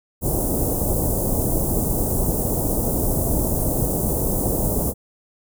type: band-stop noise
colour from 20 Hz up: pink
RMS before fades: -21 dBFS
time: 0.21-4.94 s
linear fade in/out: 50 ms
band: 690 to 9000 Hz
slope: 24 dB/octave
effects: none